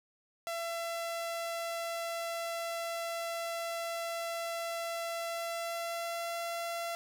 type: tone with pitch glide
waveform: sawtooth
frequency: 673 to 679.2 Hz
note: E5 to F5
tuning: +36 to -48 cents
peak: -31 dBFS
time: 0.47-6.95 s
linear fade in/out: 0 ms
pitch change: +16 cents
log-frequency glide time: 5.21-6.37 s
effects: none